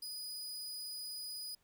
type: tone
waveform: sawtooth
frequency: 4958 Hz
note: D#8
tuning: 7 cents flat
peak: -39 dBFS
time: 0.02-1.55 s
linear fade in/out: 5 ms
effects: pink hiss -75 dBFS RMS until 1.63 s